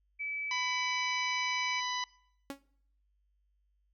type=tone; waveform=sine; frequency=2300 Hz; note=D7; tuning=37 cents flat; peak=-34 dBFS; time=0.19-1.81 s; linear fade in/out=20 ms
type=harmonic tone; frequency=995 Hz; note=B5; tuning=13 cents sharp; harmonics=1 / 2 / 3 / 4 / 5 / 6; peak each=-36 / -39 / -41 / -42 / -43 / -44 dBFS; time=0.51-2.04 s; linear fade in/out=2 ms
type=tone with exponential decay; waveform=sawtooth; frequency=277.2 Hz; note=C#4; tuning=in tune; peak=-31 dBFS; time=2.5-2.62 s; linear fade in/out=1 ms; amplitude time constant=24 ms
effects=noise-tail reverb RT60 0.7 s tail -23 dB re dry + added 50 Hz sine -70 dBFS peak until 3.93 s